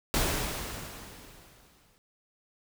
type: noise with exponential decay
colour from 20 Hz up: pink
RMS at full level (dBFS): -26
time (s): 0.14-1.98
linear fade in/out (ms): 0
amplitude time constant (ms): 400
effects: none